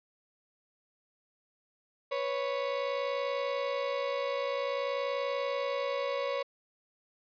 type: tone pair together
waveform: 35% pulse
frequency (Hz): 493.9 / 554.4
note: B4 / C#5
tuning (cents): 0 / 0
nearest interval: major second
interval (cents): 200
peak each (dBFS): -34 / -30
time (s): 2.11-6.43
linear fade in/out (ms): 10
effects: resampled to 11025 Hz